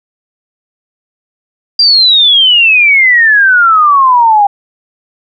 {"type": "exponential sweep", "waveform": "sine", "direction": "down", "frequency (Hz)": [4803, 795], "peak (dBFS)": -3, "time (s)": [1.79, 4.47], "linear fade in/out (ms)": 5, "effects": []}